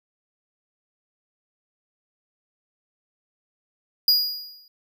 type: tone with exponential decay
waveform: square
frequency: 4882 Hz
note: D#8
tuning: 34 cents flat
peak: -13 dBFS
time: 4.08-4.68 s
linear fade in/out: 2 ms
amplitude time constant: 130 ms
effects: none